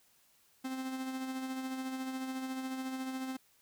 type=tone with tremolo; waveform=45% pulse; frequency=261.6 Hz; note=C4; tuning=in tune; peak=-35 dBFS; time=0.64-3.37 s; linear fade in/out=10 ms; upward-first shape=sine; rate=14 Hz; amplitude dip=40%; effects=white hiss -68 dBFS RMS until 3.61 s